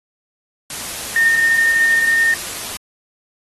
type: tone in noise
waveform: sine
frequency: 1829 Hz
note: A#6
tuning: 33 cents flat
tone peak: -11 dBFS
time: 1.16-2.34 s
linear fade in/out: 2 ms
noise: white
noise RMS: -27 dBFS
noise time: 0.7-2.77 s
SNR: +13 dB
effects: AAC 32 kbps